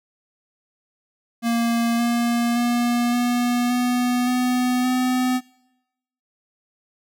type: tone with pitch steps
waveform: square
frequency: 233.1 / 236.4 / 239.7 / 243 / 246.4 / 249.8 / 253.3 Hz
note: A#3 / A#3 / A#3 / B3 / B3 / B3 / B3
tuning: 0 / +24 / +48 / -28 / -4 / +20 / +44 cents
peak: -19 dBFS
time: 1.42-5.41 s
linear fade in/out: 50 ms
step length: 570 ms
effects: noise-tail reverb RT60 0.9 s tail -23 dB re dry